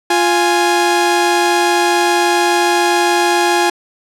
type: tone pair together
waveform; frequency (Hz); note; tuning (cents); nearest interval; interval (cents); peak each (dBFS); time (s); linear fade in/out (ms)
sawtooth; 349.2 / 830.5; F4 / G#5; 0 / 0; octave + minor third; 1500; -10; 0.1-3.7; 5
effects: low-pass 10000 Hz 12 dB/octave